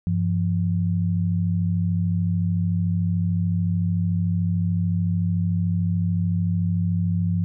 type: tone pair together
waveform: sine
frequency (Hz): 98 / 171.59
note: G2 / F3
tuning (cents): 0 / -30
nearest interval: minor seventh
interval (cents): 970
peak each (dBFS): -22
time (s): 0.07-7.44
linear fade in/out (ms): 0
effects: none